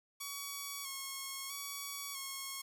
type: tone with vibrato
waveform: 5% pulse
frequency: 1108.7 Hz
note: C#6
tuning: in tune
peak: -29 dBFS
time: 0.2-2.62 s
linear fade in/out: 10 ms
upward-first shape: square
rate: 0.77 Hz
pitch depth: 32 cents each way
effects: none